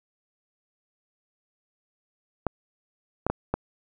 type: clicks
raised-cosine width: 1 ms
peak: -10 dBFS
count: 4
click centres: 2.467 / 3.266 / 3.3 / 3.54 s
effects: none